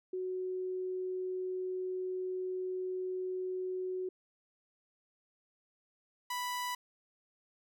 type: tone pair in turn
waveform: sine / sawtooth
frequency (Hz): 370 / 987.8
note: F#4 / B5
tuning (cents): 0 / 0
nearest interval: octave + perfect fourth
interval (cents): 1700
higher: second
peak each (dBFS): -34 / -31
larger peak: second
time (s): 0.13-4.09 / 6.3-6.75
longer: first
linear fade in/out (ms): 5
effects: none